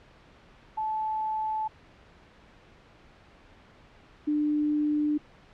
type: tone pair in turn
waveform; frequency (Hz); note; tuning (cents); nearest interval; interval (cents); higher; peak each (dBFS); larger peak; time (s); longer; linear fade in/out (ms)
sine; 869 / 298.5; A5 / D4; -22 / +28; octave + tritone; 1850; first; -27 / -23; second; 0.77-1.68 / 4.27-5.18; neither; 10
effects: pink hiss -55 dBFS RMS until 5.53 s + low-pass 3000 Hz 12 dB/octave